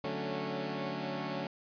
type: chord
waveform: 15% pulse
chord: D major seventh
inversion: none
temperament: equal with one note detuned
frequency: 146.83 / 185 / 220 / 275.6 Hz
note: D3 / F#3 / A3 / C#4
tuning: 0 / 0 / 0 / -10 cents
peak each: -34 dBFS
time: 0.04-1.47 s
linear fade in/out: 2 ms
effects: resampled to 11025 Hz